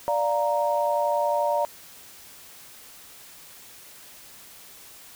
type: chord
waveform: sine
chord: Bb major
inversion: first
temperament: equal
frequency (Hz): 587.3 / 698.5 / 932.3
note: D5 / F5 / Bb5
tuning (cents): 0 / 0 / 0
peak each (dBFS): -24 / -28 / -25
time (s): 0.08-1.65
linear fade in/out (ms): 0
effects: white hiss -47 dBFS RMS until 5.15 s